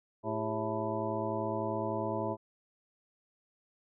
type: harmonic tone with a mistuned harmonic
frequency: 110 Hz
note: A2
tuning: in tune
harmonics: 1 / 2 / 3 / 4 / 5 / 6 / 8 / 9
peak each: -40 / -40 / -39 / -39 / -40 / -37 / -41 / -40 dBFS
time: 0.23-2.37 s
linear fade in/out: 50 ms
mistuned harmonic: 4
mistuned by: -150 cents
effects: none